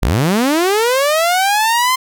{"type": "linear sweep", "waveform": "sawtooth", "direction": "up", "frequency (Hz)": [37.79, 1046.5], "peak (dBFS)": -8, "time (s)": [0.02, 1.96], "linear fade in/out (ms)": 10, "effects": []}